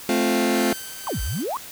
sawtooth chord, F major, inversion first, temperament just, 218.3 / 261.9 / 349.2 Hz, A3 / C4 / F4, -13 / +2 / 0 cents, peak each -19 dBFS, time 0.09-0.73 s, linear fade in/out 2 ms
5% pulse tone with tremolo, 1547 Hz, G6, 23 cents flat, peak -21 dBFS, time 0.52-1.46 s, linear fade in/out 50 ms, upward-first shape triangle, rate 1.7 Hz, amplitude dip 50%
sine exponential two-way sweep, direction down then up, 1173 to 46.42 to 1173 Hz, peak -24 dBFS, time 1.07-1.57 s, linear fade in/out 0 ms, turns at 1.22 s
effects white hiss -39 dBFS RMS until 1.71 s

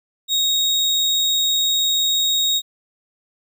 35% pulse tone, 3761 Hz, A#7, 15 cents sharp, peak -14 dBFS, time 0.28-2.62 s, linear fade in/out 50 ms, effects none

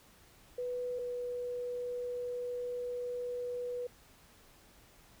sine tone pair in turn, 493.9 / 490.2 Hz, B4 / B4, 0 / -13 cents, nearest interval unison, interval 13 cents, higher first, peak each -34 / -35 dBFS, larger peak first, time 0.58-0.99 / 0.99-3.87 s, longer second, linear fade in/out 5 ms, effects pink hiss -61 dBFS RMS until 5.2 s

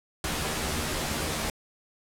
pink noise with comb filter, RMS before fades -30 dBFS, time 0.24-1.5 s, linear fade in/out 2 ms, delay 13 ms, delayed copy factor +0.65, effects low-pass 12000 Hz 12 dB/octave

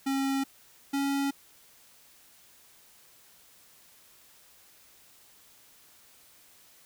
square tone pair in turn, 271.6 / 277.9 Hz, C#4 / C#4, -35 / +4 cents, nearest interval unison, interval 39 cents, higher second, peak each -27 dBFS, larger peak neither, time 0.06-0.44 / 0.93-1.31 s, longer neither, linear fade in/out 10 ms, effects white hiss -58 dBFS RMS until 6.85 s

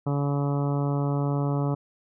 harmonic tone, 142.2 Hz, C#3, 45 cents sharp, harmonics 1 / 2 / 3 / 4 / 5 / 6 / 7 / 8 / 9, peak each -24 / -30 / -34 / -36 / -38 / -40 / -41 / -42 / -43 dBFS, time 0.06-1.75 s, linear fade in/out 10 ms, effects none

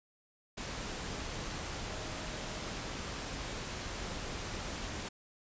sine tone in noise, 622.3 Hz, D#5, in tune, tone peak -50 dBFS, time 1.89-2.59 s, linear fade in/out 10 ms, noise pink, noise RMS -40 dBFS, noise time 0.57-5.09 s, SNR -13 dB, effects resampled to 16000 Hz

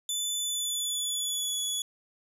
20% pulse tone with pitch glide, 3500 to 3402 Hz, A7 to G#7, -10 to +41 cents, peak -23 dBFS, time 0.09-1.82 s, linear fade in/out 2 ms, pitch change -49 cents, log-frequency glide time 0.37-1.58 s, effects none

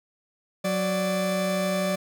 40% pulse tone pair together, 185 / 587.3 Hz, F#3 / D5, 0 / 0 cents, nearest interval octave + minor sixth, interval 2000 cents, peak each -26 / -25 dBFS, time 0.64-1.96 s, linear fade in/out 10 ms, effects none

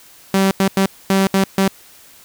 sawtooth tone bursts at uneven times, 193.3 Hz, G3, 24 cents flat, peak -8 dBFS, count 6, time 0.34-0.51 / 0.6-0.68 / 0.77-0.86 / 1.1-1.27 / 1.34-1.44 / 1.58-1.68 s, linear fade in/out 2 ms, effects white hiss -45 dBFS RMS until 2.24 s

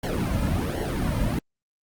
brown noise with flanger, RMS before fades -25 dBFS, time 0.03-1.39 s, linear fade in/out 5 ms, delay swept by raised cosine 0.8 to 2.7 ms, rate 1.3 Hz, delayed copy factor -0.85, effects Opus 48 kbps

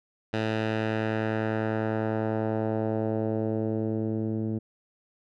10% pulse tone with low-pass filter sweep, 110 Hz, A2, in tune, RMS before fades -28 dBFS, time 0.33-4.59 s, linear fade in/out 10 ms, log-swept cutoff 3400 to 270 Hz, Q 1.1, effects none

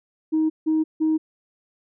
sine tone bursts, 314.7 Hz, D#4, 20 cents sharp, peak -16 dBFS, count 3, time 0.32-1.18 s, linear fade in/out 20 ms, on 180 ms, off 160 ms, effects tanh soft clip ceiling -14 dBFS

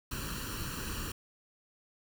pink noise with comb filter, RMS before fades -38 dBFS, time 0.11-1.12 s, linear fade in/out 5 ms, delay 0.7 ms, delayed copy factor +0.8, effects none

